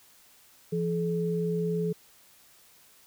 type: tone pair together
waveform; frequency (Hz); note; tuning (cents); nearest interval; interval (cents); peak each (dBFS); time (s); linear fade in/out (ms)
sine; 170 / 428.4; F3 / A4; -46 / -46; octave + major third; 1600; -28 / -29; 0.72-1.93; 10
effects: white hiss -58 dBFS RMS until 3.06 s